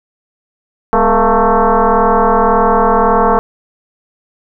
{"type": "tone with frequency modulation", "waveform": "sine", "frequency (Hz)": 204.1, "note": "G#3", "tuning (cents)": -30, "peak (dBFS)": -7, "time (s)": [0.93, 3.39], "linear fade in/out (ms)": 0, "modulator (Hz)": 225, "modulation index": 4.7, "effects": []}